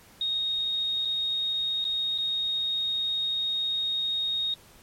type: tone with dropouts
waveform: sine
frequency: 3729 Hz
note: A#7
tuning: in tune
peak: -25 dBFS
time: 0.21-4.54 s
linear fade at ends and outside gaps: 2 ms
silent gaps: 1.051-1.054 / 1.843-1.85 / 2.179-2.184 s
effects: pink hiss -54 dBFS RMS until 4.82 s + MP3 64 kbps